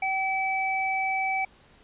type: tone pair together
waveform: sine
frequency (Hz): 766.5 / 2300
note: G5 / D7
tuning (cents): -39 / -37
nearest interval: octave + perfect fifth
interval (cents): 1902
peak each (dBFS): -27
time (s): 0.02-1.45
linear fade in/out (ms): 5
effects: pink hiss -57 dBFS RMS until 1.83 s + resampled to 8000 Hz